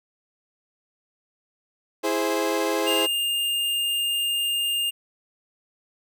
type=chord; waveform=30% pulse; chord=E augmented; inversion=none; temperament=equal; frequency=329.6 / 415.3 / 523.3 Hz; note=E4 / G#4 / B#4; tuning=0 / 0 / 0 cents; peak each=-24 dBFS; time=2.03-3.07 s; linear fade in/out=20 ms
type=tone; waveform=square; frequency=2813 Hz; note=F7; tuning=12 cents sharp; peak=-23 dBFS; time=2.86-4.91 s; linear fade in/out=20 ms
effects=none